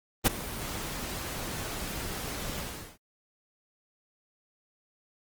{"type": "noise with ADSR envelope", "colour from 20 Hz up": "pink", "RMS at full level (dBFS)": -18, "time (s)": [0.24, 2.98], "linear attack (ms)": 28, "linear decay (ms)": 15, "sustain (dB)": -18, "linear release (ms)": 390, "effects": ["Opus 24 kbps"]}